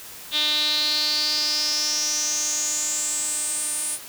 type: tone with band-pass filter sweep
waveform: sawtooth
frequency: 301.1 Hz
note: D4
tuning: 43 cents sharp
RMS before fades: -24 dBFS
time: 0.31-3.99 s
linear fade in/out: 50 ms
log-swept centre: 3600 to 9700 Hz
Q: 7.7
effects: white hiss -40 dBFS RMS until 4.08 s